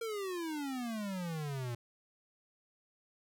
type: exponential sweep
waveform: square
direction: down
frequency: 465.6 to 116.54 Hz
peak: -37 dBFS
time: 0.01-1.75 s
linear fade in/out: 5 ms
effects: none